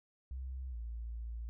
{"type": "tone with pitch glide", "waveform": "sine", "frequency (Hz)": [64.7, 57.31], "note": ["C2", "A#1"], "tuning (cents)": [-19, -29], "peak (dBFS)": -39, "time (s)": [0.31, 1.49], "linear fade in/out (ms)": 0, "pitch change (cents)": -210, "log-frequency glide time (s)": [0.7, 0.76], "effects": []}